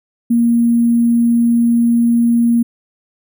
sine tone with sample-and-hold, 234.8 Hz, A#3, 13 cents sharp, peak -9 dBFS, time 0.3-2.63 s, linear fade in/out 10 ms, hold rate 11025 Hz, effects none

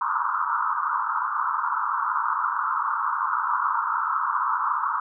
white band-pass noise, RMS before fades -25 dBFS, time 0.01-5 s, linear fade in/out 5 ms, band 920 to 1400 Hz, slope 96 dB/octave, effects none

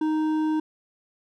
triangle tone with hard clipping, 311.1 Hz, D#4, in tune, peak -23 dBFS, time 0.01-0.6 s, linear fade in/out 5 ms, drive 11 dB, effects none

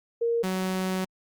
sine / sawtooth tone pair in turn, 466.2 / 186.95 Hz, A#4 / F#3, 0 / +18 cents, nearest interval octave + major third, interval 1582 cents, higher first, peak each -22 dBFS, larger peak neither, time 0.21-0.43 / 0.43-1.05 s, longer second, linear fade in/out 10 ms, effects Opus 48 kbps

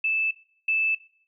sine tone pair in turn, 2630 / 2630 Hz, E7 / E7, -5 / -5 cents, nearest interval unison, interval 0 cents, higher neither, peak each -21 / -20 dBFS, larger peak second, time 0.04-0.31 / 0.68-0.95 s, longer neither, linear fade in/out 5 ms, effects noise-tail reverb RT60 0.5 s tail -18 dB re dry

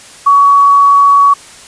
sine tone, 1127 Hz, C#6, 28 cents sharp, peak -3 dBFS, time 0.26-1.34 s, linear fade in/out 10 ms, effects white hiss -35 dBFS RMS until 1.67 s + resampled to 22050 Hz

